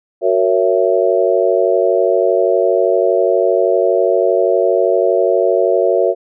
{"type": "chord", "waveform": "sine", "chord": "F# dominant seventh", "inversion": "none", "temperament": "just", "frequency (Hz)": [370, 462.5, 555, 666], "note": ["F#4", "A#4", "C#5", "E5"], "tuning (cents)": [0, -14, 2, 18], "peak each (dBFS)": -16, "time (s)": [0.21, 6.15], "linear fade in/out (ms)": 50, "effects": []}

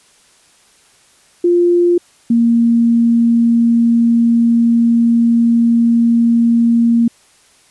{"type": "tone pair in turn", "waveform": "sine", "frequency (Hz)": [349.2, 233.1], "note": ["F4", "A#3"], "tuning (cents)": [0, 0], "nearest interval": "perfect fifth", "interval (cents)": 700, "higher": "first", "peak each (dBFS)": -8, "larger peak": "neither", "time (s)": [[1.44, 1.98], [2.3, 7.08]], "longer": "second", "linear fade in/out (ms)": 5, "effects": ["white hiss -50 dBFS RMS until 7.7 s", "resampled to 24000 Hz"]}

